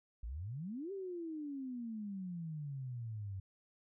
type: exponential two-way sweep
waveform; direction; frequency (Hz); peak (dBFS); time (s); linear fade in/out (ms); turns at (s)
sine; up then down; 51 to 400.5 to 93.8; -40; 0.23-3.4; 5; 0.92
effects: none